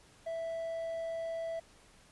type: tone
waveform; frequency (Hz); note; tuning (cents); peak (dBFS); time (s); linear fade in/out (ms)
triangle; 659.3; E5; 0; -33; 0.26-1.6; 10
effects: pink hiss -61 dBFS RMS until 2.11 s + resampled to 24000 Hz